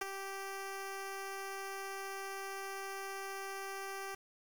10% pulse tone with ADSR envelope, 390.4 Hz, G4, 7 cents flat, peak -24 dBFS, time 0.01-4.15 s, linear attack 7 ms, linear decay 18 ms, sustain -9 dB, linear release 6 ms, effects 9-bit

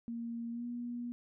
sine tone with pitch glide, 233.1 to 240.5 Hz, A#3 to B3, 0 to -46 cents, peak -37 dBFS, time 0.08-1.12 s, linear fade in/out 0 ms, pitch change +54 cents, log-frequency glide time 0.51-0.65 s, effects none

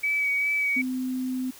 sine tone with vibrato, 2278 Hz, C#7, 47 cents sharp, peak -22 dBFS, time 0.03-0.82 s, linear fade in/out 10 ms, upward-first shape sine, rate 2.5 Hz, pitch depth 20 cents each way
sine tone, 256.5 Hz, C4, 34 cents flat, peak -26 dBFS, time 0.76-1.51 s, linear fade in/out 10 ms
effects white hiss -48 dBFS RMS until 1.59 s

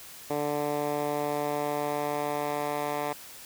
10% pulse tone with band-pass filter sweep, 146.83 Hz, D3, in tune, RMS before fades -30 dBFS, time 0.3-3.13 s, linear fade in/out 5 ms, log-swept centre 530 to 990 Hz, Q 0.84, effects white hiss -46 dBFS RMS until 3.45 s

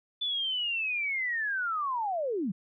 sine linear sweep, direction down, 3505 to 165.9 Hz, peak -28 dBFS, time 0.21-2.52 s, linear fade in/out 10 ms, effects none

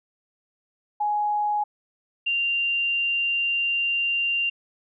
sine tone pair in turn, 835 / 2780 Hz, G#5 / F7, +9 / -9 cents, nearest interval octave + major sixth, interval 2082 cents, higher second, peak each -21 dBFS, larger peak neither, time 1-1.64 / 2.26-4.5 s, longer second, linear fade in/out 10 ms, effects none

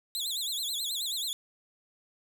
sawtooth tone with vibrato, 3729 Hz, A#7, in tune, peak -28 dBFS, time 0.15-1.33 s, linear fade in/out 0 ms, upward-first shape sine, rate 9.3 Hz, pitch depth 200 cents each way, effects none

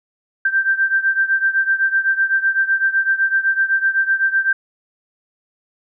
sine beating tone pair, 1567 / 1574.9 Hz, G6 / G6, -1 / +8 cents, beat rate 7.9 Hz, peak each -16 / -19 dBFS, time 0.45-4.53 s, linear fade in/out 5 ms, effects none

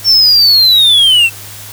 triangle linear sweep, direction down, 5480 to 2637 Hz, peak -3 dBFS, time 0.04-1.3 s, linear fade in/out 50 ms, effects added 103 Hz sine -34 dBFS peak until 1.72 s + white hiss -30 dBFS RMS until 1.72 s

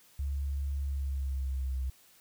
sine tone with pitch glide, 69.8 to 65.13 Hz, C#2 to C2, +13 to -7 cents, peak -30 dBFS, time 0.19-1.9 s, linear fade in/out 5 ms, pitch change -120 cents, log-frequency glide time 0.83-1.78 s, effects white hiss -61 dBFS RMS until 2.2 s

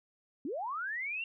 sine linear sweep, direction up, 239.2 to 2794 Hz, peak -34 dBFS, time 0.45-1.24 s, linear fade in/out 2 ms, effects none

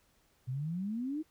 sine exponential sweep, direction up, 121.8 to 322.7 Hz, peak -33 dBFS, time 0.47-1.23 s, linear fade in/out 20 ms, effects pink hiss -70 dBFS RMS until 1.3 s

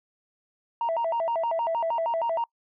sine tone with vibrato, 784 Hz, G5, in tune, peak -22 dBFS, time 0.81-2.44 s, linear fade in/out 2 ms, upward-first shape square, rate 6.4 Hz, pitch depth 300 cents each way, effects noise-tail reverb RT60 0.1 s tail -26 dB re dry + tanh soft clip ceiling -21 dBFS

